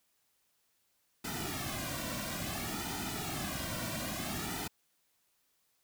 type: noise with flanger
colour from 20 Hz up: pink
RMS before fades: -38 dBFS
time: 1.24-4.68 s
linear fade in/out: 10 ms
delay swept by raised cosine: 1.8 to 2.39 ms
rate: 0.58 Hz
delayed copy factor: -0.95
effects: white hiss -75 dBFS RMS until 5.83 s